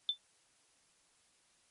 sine tone with exponential decay, 3532 Hz, A7, 6 cents sharp, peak -25 dBFS, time 0.09-0.18 s, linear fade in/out 1 ms, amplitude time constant 18 ms, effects white hiss -70 dBFS RMS until 1.7 s + MP3 48 kbps

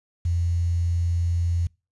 sine tone with quantisation, 85.9 Hz, F2, 28 cents flat, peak -20 dBFS, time 0.25-1.67 s, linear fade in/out 5 ms, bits 8, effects noise-tail reverb RT60 0.3 s tail -26 dB re dry + resampled to 24000 Hz

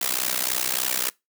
white noise with amplitude modulation, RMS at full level -21 dBFS, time 0.01-1.1 s, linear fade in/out 5 ms, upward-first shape sine, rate 63.4 Hz, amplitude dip 100%, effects noise-tail reverb RT60 0.2 s tail -23 dB re dry + high-pass 200 Hz 12 dB/octave

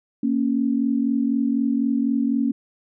sine tone pair together, 232.8 / 276.8 Hz, A#3 / C#4, -2 / -2 cents, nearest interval minor third, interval 300 cents, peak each -21 dBFS, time 0.23-2.52 s, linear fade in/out 5 ms, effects none

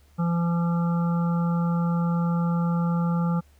harmonic tone, 170.5 Hz, F3, 41 cents flat, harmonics 1 / 3 / 5 / 7 / 8, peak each -21 / -36 / -36 / -37 / -39 dBFS, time 0.18-3.41 s, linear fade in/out 20 ms, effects added 72 Hz sine -54 dBFS peak until 3.59 s + pink hiss -63 dBFS RMS until 3.59 s

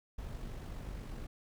brown noise with amplitude modulation, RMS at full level -41 dBFS, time 0.18-1.27 s, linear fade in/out 10 ms, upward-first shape sine, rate 48.2 Hz, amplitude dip 35%, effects none

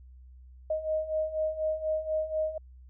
sine beating tone pair, 622.3 / 626.4 Hz, D#5 / D#5, 0 / +11 cents, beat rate 4.1 Hz, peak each -33 / -29 dBFS, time 0.7-2.58 s, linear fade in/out 5 ms, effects added 63 Hz sine -48 dBFS peak until 2.89 s

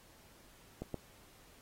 clicks, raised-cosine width 2 ms, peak -26 / -24 dBFS, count 2, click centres 0.82 / 0.943 s, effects pink hiss -62 dBFS RMS until 1.61 s + AAC 48 kbps

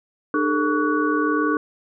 sine tone cluster, 301.1 / 408.6 / 449.3 / 1131 / 1476 Hz, D4 / G#4 / A4 / C#6 / F#6, +43 / -28 / +36 / +34 / -5 cents, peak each -21 / -28 / -26 / -24 / -26 dBFS, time 0.34-1.57 s, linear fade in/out 2 ms, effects none

